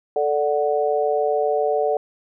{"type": "chord", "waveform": "sine", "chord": "D major", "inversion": "second", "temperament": "equal", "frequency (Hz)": [440, 587.3, 740], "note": ["A4", "D5", "F#5"], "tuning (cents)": [0, 0, 0], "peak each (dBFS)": [-21, -22, -23], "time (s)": [0.16, 1.97], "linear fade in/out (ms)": 2, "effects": []}